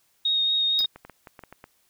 sine tone with vibrato, 3729 Hz, A#7, in tune, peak -20 dBFS, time 0.25-0.86 s, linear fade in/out 5 ms, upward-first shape triangle, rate 4.3 Hz, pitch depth 16 cents each way
square tone with exponential decay, 4965 Hz, D#8, 5 cents flat, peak -21 dBFS, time 0.79-0.87 s, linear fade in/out 0 ms, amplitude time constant 16 ms
clicks, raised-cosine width 0.5 ms, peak -27 dBFS, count 10, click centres 0.806 / 0.845 / 0.96 / 1.05 / 1.097 / 1.272 / 1.392 / 1.437 / 1.526 / 1.641 s
effects white hiss -66 dBFS RMS until 1.89 s

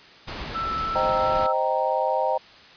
pink noise, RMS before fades -33 dBFS, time 0.27-1.47 s, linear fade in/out 10 ms
sine tone with vibrato, 1324 Hz, E6, 7 cents sharp, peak -25 dBFS, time 0.54-1.53 s, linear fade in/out 20 ms, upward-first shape sine, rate 2.9 Hz, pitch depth 10 cents each way
sine chord, C minor seventh, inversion none, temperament equal, 523.3 / 622.3 / 784 / 932.3 Hz, C5 / Eb5 / G5 / Bb5, 0 / 0 / 0 / 0 cents, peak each -26 dBFS, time 0.95-2.38 s, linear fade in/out 10 ms
effects white hiss -48 dBFS RMS until 2.76 s + resampled to 11025 Hz

